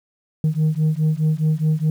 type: beating tone pair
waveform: sine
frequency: 153.4 / 158.2 Hz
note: D#3 / D#3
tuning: -24 / +29 cents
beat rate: 4.8 Hz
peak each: -17 dBFS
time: 0.44-1.9 s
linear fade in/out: 2 ms
effects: tanh soft clip ceiling -13 dBFS + 8-bit